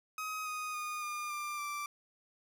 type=tone with pitch steps; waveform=30% pulse; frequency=1264 / 1245.2 / 1226.6 / 1208.3 / 1190.3 / 1172.6 Hz; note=D#6 / D#6 / D#6 / D6 / D6 / D6; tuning=+27 / +1 / -25 / +49 / +23 / -3 cents; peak=-34 dBFS; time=0.18-1.86 s; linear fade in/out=2 ms; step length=280 ms; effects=none